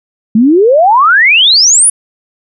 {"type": "exponential sweep", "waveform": "sine", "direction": "up", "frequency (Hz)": [207.7, 10540], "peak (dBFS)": -3, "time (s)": [0.35, 1.9], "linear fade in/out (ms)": 5, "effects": []}